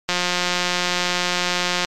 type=click train; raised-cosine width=0.2 ms; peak=-3 dBFS; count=314; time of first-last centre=0.09-1.848 s; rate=178 Hz; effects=MP3 96 kbps

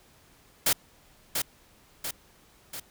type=noise with echo; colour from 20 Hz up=white; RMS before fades=-23 dBFS; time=0.66-0.73 s; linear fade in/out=5 ms; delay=690 ms; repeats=3; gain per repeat=-5 dB; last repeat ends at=2.8 s; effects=pink hiss -59 dBFS RMS until 2.9 s

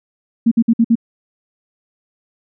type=tone bursts; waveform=sine; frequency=230 Hz; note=A#3; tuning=23 cents flat; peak=-8 dBFS; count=5; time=0.46-0.955 s; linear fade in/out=10 ms; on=55 ms; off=55 ms; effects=none

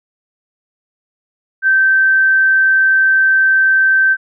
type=tone; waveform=sine; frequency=1553 Hz; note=G6; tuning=17 cents flat; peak=-8 dBFS; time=1.62-4.17 s; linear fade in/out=50 ms; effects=none

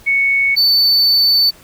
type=tone pair in turn; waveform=sine / triangle; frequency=2217 / 4514 Hz; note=C#7 / C#8; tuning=0 / +31 cents; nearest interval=octave; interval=1231 cents; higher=second; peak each=-11 / -8 dBFS; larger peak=second; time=0.06-0.56 / 0.56-1.51 s; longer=second; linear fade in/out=20 ms; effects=pink hiss -44 dBFS RMS until 1.63 s

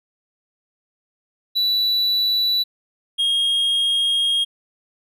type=tone pair in turn; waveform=triangle; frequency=3951 / 3253 Hz; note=B7 / G#7; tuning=0 / -37 cents; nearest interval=minor third; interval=337 cents; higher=first; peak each=-15 dBFS; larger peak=neither; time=1.55-2.64 / 3.18-4.45 s; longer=second; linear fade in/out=20 ms; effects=none

